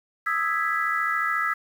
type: chord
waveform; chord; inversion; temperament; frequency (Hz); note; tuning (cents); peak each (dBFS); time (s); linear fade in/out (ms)
sine; E major seventh; third; equal; 1244.5 / 1318.5 / 1661.2 / 1975.5; D#6 / E6 / G#6 / B6; 0 / 0 / 0 / 0; -30 / -26 / -28 / -28; 0.26-1.54; 10
effects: 8-bit